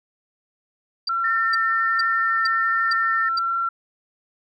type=tone bursts; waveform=sine; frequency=4699 Hz; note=D8; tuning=in tune; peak=-21 dBFS; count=6; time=1.07-3.39 s; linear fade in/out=5 ms; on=20 ms; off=440 ms
type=tone with vibrato; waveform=sine; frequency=1354 Hz; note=E6; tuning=46 cents sharp; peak=-20 dBFS; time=1.09-3.69 s; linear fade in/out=5 ms; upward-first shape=triangle; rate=1.3 Hz; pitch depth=11 cents each way
type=tone; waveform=sine; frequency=1806 Hz; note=A6; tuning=45 cents sharp; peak=-21 dBFS; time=1.24-3.29 s; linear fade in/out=5 ms
effects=tanh soft clip ceiling -7 dBFS